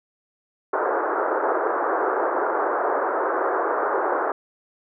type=band-pass noise; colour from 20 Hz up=pink; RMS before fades=-23 dBFS; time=0.73-4.32 s; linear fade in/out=5 ms; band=350 to 1500 Hz; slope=48 dB/octave; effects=none